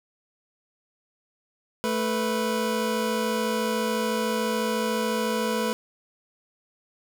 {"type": "tone pair together", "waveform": "25% pulse", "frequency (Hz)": [220, 493.9], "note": ["A3", "B4"], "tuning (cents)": [0, 0], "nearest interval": "octave + major second", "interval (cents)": 1400, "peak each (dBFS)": -23, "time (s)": [1.84, 5.73], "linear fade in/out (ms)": 0, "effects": []}